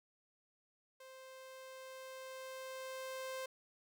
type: tone with level ramp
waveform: sawtooth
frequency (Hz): 523.3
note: C5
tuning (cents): 0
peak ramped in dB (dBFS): -50 to -37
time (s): 1-3.46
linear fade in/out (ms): 5
effects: none